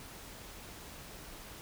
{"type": "silence", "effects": ["pink hiss -49 dBFS RMS until 1.61 s"]}